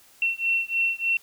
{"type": "beating tone pair", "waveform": "sine", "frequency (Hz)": [2711, 2714.3], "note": ["E7", "F7"], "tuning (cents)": [48, -50], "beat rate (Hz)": 3.3, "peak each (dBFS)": -25, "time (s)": [0.22, 1.17], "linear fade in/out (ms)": 2, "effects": ["white hiss -55 dBFS RMS until 1.22 s"]}